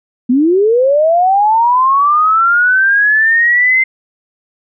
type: linear sweep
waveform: sine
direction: up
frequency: 235.9 to 2088 Hz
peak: -7 dBFS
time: 0.29-3.84 s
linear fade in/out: 10 ms
effects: none